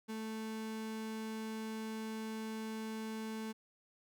35% pulse tone, 220 Hz, A3, in tune, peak -38 dBFS, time 0.08-3.53 s, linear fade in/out 20 ms, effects none

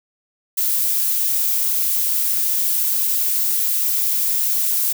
violet noise, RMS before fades -19 dBFS, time 0.57-4.93 s, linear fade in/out 10 ms, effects none

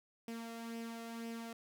sawtooth tone with flanger, 230 Hz, A#3, 23 cents flat, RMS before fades -45 dBFS, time 0.28-1.53 s, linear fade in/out 2 ms, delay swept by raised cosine 0.36 to 1.56 ms, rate 2 Hz, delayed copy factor +0.5, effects none

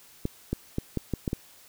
clicks, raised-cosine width 3 ms, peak -14 dBFS, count 7, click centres 0.254 / 0.53 / 0.784 / 0.973 / 1.137 / 1.278 / 1.331 s, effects white hiss -54 dBFS RMS until 1.68 s

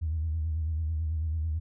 sine tone with vibrato, 79.3 Hz, D#2, 33 cents sharp, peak -26 dBFS, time 0.01-1.6 s, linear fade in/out 20 ms, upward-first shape sine, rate 9.1 Hz, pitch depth 72 cents each way, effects tanh soft clip ceiling -22 dBFS

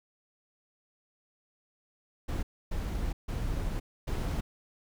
brown noise bursts at uneven times, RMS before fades -32 dBFS, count 4, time 2.28-2.43 / 2.71-3.13 / 3.28-3.8 / 4.07-4.41 s, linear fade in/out 10 ms, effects none

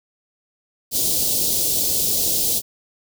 white band-stop noise, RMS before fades -20 dBFS, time 0.91-2.62 s, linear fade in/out 50 ms, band 590 to 3800 Hz, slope 24 dB/octave, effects none

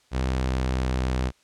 sawtooth tone with pitch glide, 64.5 to 63.76 Hz, C2 to C2, -24 to -44 cents, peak -19 dBFS, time 0.11-1.32 s, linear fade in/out 50 ms, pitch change -20 cents, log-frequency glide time 0.36-0.98 s, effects white hiss -62 dBFS RMS until 1.43 s + low-pass 7000 Hz 12 dB/octave

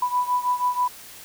sine beating tone pair, 987.8 / 994 Hz, B5 / B5, 0 / +11 cents, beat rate 6.2 Hz, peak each -22 / -25 dBFS, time 0.02-0.88 s, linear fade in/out 5 ms, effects white hiss -43 dBFS RMS until 1.24 s

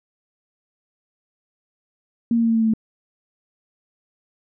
sine tone with pitch steps, 233.1 / 231 / 228.8 / 226.7 / 224.6 / 222.6 / 220.5 Hz, A#3 / A#3 / A#3 / A#3 / A3 / A3 / A3, 0 / -16 / -32 / -48 / +36 / +20 / +4 cents, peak -15 dBFS, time 2.31-2.737 s, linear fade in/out 2 ms, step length 61 ms, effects none

